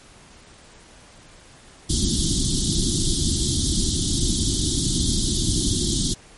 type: band-stop noise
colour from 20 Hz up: pink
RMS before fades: -21 dBFS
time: 1.89-6.14 s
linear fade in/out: 10 ms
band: 370 to 3200 Hz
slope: 96 dB/octave
effects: pink hiss -48 dBFS RMS until 6.37 s + MP3 48 kbps